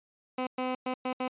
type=tone bursts at uneven times; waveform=15% pulse; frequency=255.2 Hz; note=C4; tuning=43 cents flat; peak=-23 dBFS; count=5; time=0.38-0.47 / 0.58-0.75 / 0.86-0.94 / 1.05-1.13 / 1.2-1.28 s; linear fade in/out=5 ms; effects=resampled to 8000 Hz